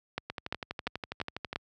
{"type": "two click trains", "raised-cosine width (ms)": 0.3, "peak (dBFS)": [-19, -15], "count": [16, 5], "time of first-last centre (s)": [[0.3, 1.53], [0.18, 1.559]], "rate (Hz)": [12.2, 2.9], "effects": ["high-pass 60 Hz 12 dB/octave"]}